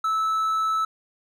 triangle tone, 1308 Hz, E6, 14 cents flat, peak -19 dBFS, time 0.04-0.85 s, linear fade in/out 5 ms, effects none

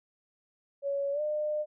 sine tone with pitch glide, 560 to 603.7 Hz, C#5 to D5, +18 to +48 cents, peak -28 dBFS, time 0.82-1.66 s, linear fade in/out 50 ms, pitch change +130 cents, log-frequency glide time 1.12-1.21 s, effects none

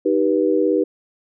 sine chord, Eb augmented, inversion none, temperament just, 311.1 / 388.9 / 486.1 Hz, Eb4 / G4 / B4, 0 / -14 / -28 cents, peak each -19 dBFS, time 0.05-0.84 s, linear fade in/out 10 ms, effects none

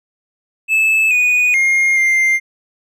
triangle tone with pitch steps, 2615 / 2472 / 2131 / 2099 Hz, E7 / D#7 / C7 / C7, -15 / -12 / +31 / +5 cents, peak -9 dBFS, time 0.68-2.4 s, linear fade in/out 50 ms, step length 430 ms, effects none

